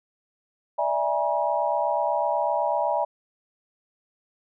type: tone cluster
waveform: sine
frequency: 589 / 657 / 826 / 957 Hz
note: D5 / E5 / G#5 / A#5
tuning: +5 / -6 / -10 / +45 cents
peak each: -27 dBFS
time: 0.78-3.05 s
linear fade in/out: 10 ms
effects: none